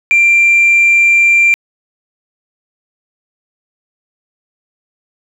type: tone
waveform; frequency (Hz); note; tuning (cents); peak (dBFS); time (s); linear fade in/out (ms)
sine; 2368; D7; +14; -4; 0.11-1.54; 0
effects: tanh soft clip ceiling -3 dBFS + 7-bit